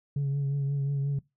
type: tone with vibrato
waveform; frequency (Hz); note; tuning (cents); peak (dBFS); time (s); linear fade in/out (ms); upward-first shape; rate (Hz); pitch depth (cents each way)
sine; 140; C#3; +18; -23; 0.16-1.19; 5; triangle; 5.6; 34
effects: noise-tail reverb RT60 0.2 s tail -22 dB re dry + tanh soft clip ceiling -24 dBFS